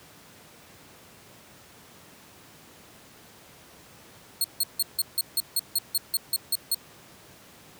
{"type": "tone bursts", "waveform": "15% pulse", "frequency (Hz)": 4311, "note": "C#8", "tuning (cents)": -49, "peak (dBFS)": -15, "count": 13, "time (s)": [4.41, 6.746], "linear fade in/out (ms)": 2, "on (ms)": 32, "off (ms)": 160, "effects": ["pink hiss -51 dBFS RMS until 7.79 s", "high-pass 100 Hz 12 dB/octave"]}